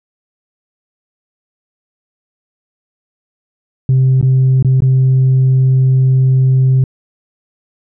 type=tone with dropouts; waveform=sine; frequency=130.9 Hz; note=C3; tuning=1 cent sharp; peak=-5 dBFS; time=3.89-6.84 s; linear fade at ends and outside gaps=2 ms; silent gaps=4.213-4.227 / 4.626-4.647 / 4.805-4.821 s; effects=tanh soft clip ceiling -5 dBFS